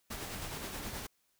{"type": "noise with tremolo", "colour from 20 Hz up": "pink", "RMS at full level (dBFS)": -40, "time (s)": [0.1, 1.07], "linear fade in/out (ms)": 10, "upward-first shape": "sine", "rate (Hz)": 9.5, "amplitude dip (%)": 35, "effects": ["white hiss -75 dBFS RMS until 1.39 s"]}